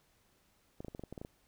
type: clicks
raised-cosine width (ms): 2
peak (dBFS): -30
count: 10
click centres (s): 0.805 / 0.847 / 0.883 / 0.949 / 0.995 / 1.037 / 1.126 / 1.178 / 1.215 / 1.249
effects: pink hiss -71 dBFS RMS until 1.47 s

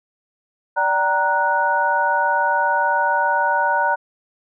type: tone cluster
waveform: sine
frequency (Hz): 586 / 771 / 934 / 1472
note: D5 / G5 / A#5 / F#6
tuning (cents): -4 / -29 / +3 / -9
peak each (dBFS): -24 / -25 / -18 / -21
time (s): 0.76-3.96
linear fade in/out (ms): 20
effects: none

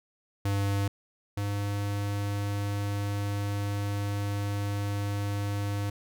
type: tone pair in turn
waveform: square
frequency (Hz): 99.9 / 101.47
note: G2 / G#2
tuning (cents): +33 / -40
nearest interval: unison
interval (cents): 27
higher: second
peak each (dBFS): -26 / -29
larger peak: first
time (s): 0.45-0.88 / 1.37-5.9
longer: second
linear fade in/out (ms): 5
effects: none

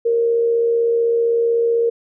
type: tone with amplitude modulation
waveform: sine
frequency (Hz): 465.4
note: A#4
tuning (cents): -3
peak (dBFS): -12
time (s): 0.05-1.9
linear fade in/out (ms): 10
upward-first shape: sine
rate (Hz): 75.8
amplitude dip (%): 35
effects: none

